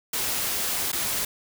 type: noise with dropouts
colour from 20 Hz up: white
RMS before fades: -27 dBFS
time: 0.13-1.25 s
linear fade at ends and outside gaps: 5 ms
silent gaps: 0.918-0.928 s
effects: none